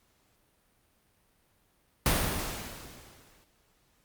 pink noise with exponential decay, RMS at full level -24 dBFS, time 2.06-3.44 s, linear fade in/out 1 ms, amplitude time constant 300 ms, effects pink hiss -69 dBFS RMS until 4.04 s + Opus 48 kbps

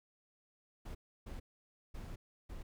brown noise bursts at uneven times, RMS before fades -45 dBFS, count 4, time 0.85-0.95 / 1.26-1.4 / 1.94-2.16 / 2.49-2.63 s, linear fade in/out 10 ms, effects none

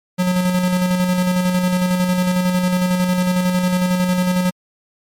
square tone with tremolo, 181.5 Hz, F#3, 33 cents flat, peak -14 dBFS, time 0.18-4.51 s, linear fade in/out 20 ms, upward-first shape square, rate 11 Hz, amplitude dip 35%, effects MP3 64 kbps

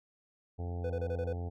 harmonic tone, 87.31 Hz, F2, in tune, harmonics 1 / 2 / 3 / 4 / 5 / 6 / 7 / 8 / 9 / 10, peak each -35 / -47 / -48 / -52 / -47 / -55 / -57 / -52 / -53 / -62 dBFS, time 0.58-1.5 s, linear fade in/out 20 ms
triangle tone bursts, 497.7 Hz, B4, 13 cents sharp, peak -31 dBFS, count 6, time 0.84-1.329 s, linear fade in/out 5 ms, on 59 ms, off 27 ms
effects none

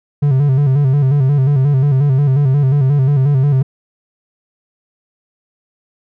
triangle tone with vibrato, 138.1 Hz, C#3, 6 cents flat, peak -7 dBFS, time 0.22-3.63 s, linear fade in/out 10 ms, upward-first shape square, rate 5.6 Hz, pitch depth 83 cents each way, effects none

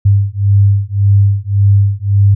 sine beating tone pair, 99.1 / 100.9 Hz, G2 / G#2, +19 / -49 cents, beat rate 1.8 Hz, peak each -10 dBFS, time 0.05-2.35 s, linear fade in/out 10 ms, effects none

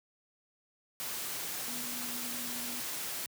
sine tone in noise, 243.1 Hz, B3, 27 cents flat, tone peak -45 dBFS, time 1.68-2.8 s, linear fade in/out 0 ms, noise white, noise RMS -38 dBFS, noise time 1-3.26 s, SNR -10 dB, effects high-pass 100 Hz 12 dB/octave

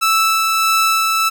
sawtooth tone with tremolo, 1317 Hz, E6, 2 cents flat, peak -8 dBFS, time 0.01-1.3 s, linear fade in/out 20 ms, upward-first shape sine, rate 1.6 Hz, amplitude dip 25%, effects none

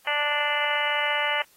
harmonic tone, 293.7 Hz, D4, in tune, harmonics 2 / 3 / 4 / 5 / 6 / 7 / 8 / 9 / 10, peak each -32 / -30 / -33 / -32 / -31 / -28 / -35 / -37 / -30 dBFS, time 0.07-1.42 s, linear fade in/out 2 ms, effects white hiss -59 dBFS RMS until 1.56 s + AAC 48 kbps

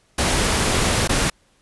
pink noise with dropouts, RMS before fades -19 dBFS, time 0.18-1.3 s, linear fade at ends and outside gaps 5 ms, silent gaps 1.076-1.092 s, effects pink hiss -60 dBFS RMS until 1.61 s + resampled to 24000 Hz

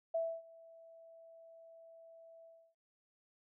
sine tone with ADSR envelope, 659.3 Hz, E5, in tune, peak -31 dBFS, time 0.14-2.75 s, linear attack 9 ms, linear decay 270 ms, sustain -24 dB, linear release 300 ms, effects none

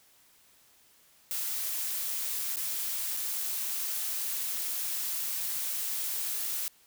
blue noise with dropouts, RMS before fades -33 dBFS, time 1.31-6.68 s, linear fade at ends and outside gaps 0 ms, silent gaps 2.559-2.569 / 3.167-3.172 s, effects white hiss -62 dBFS RMS until 6.86 s

